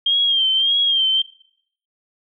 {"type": "tone with vibrato", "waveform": "sine", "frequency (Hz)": 3200, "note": "G7", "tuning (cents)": 35, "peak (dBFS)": -14, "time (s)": [0.06, 1.22], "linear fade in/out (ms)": 5, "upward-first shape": "sine", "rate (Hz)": 1.7, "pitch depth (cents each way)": 63, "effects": ["noise-tail reverb RT60 0.7 s tail -23 dB re dry"]}